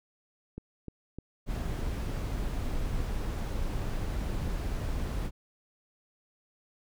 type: click train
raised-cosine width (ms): 3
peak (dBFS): -26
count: 10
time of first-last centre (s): 0.58-3.307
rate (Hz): 3.3
type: noise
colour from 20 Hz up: brown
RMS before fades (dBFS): -32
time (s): 1.46-5.31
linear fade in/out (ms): 50
effects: none